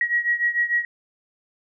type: beating tone pair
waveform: sine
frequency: 1904 / 1910.7 Hz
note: A#6 / A#6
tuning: +36 / +42 cents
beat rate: 6.7 Hz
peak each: -21 / -24 dBFS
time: 0.01-0.85 s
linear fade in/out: 2 ms
effects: none